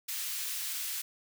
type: high-pass noise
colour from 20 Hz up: white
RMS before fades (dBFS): -36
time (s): 0.08-1.02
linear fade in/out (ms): 10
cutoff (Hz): 1900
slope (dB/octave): 12
effects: none